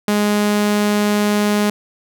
sawtooth tone, 207.7 Hz, G#3, in tune, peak -10 dBFS, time 0.08-1.7 s, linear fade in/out 2 ms, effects none

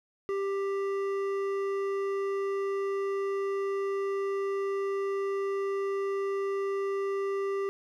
sine tone with hard clipping, 394 Hz, G4, 9 cents sharp, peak -30 dBFS, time 0.29-7.69 s, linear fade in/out 0 ms, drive 10 dB, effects none

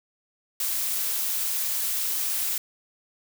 blue noise, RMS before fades -27 dBFS, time 0.6-2.58 s, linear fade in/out 2 ms, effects none

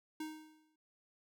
square tone with exponential decay, 311.1 Hz, D#4, in tune, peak -39 dBFS, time 0.2-0.76 s, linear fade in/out 5 ms, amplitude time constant 120 ms, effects none

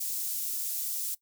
white high-pass noise, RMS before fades -33 dBFS, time 0-1.15 s, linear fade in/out 10 ms, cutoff 7000 Hz, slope 12 dB/octave, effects noise-tail reverb RT60 0.1 s tail -19 dB re dry

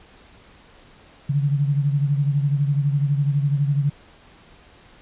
sine beating tone pair, 141 / 153 Hz, C#3 / D#3, +30 / -29 cents, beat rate 12 Hz, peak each -18 / -25 dBFS, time 1.29-3.9 s, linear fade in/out 10 ms, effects pink hiss -50 dBFS RMS until 5.01 s + resampled to 8000 Hz

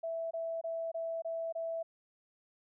sine tone bursts, 659.3 Hz, E5, in tune, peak -34 dBFS, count 6, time 0.03-1.83 s, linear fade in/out 10 ms, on 280 ms, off 24 ms, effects none

